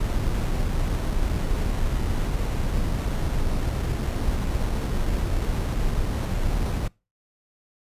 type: noise with sample-and-hold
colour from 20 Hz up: brown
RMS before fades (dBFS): -24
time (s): 0-6.88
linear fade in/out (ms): 5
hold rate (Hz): 4900
effects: noise-tail reverb RT60 0.3 s tail -25 dB re dry + resampled to 32000 Hz